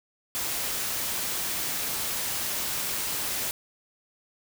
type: noise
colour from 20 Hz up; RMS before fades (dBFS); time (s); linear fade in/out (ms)
white; -30; 0.35-3.51; 0
effects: none